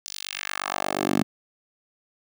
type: tone with high-pass filter sweep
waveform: 10% pulse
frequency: 48.52 Hz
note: G1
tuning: 17 cents flat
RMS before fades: -28 dBFS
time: 0.06-1.23 s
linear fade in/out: 0 ms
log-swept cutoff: 5600 to 210 Hz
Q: 1.7
effects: none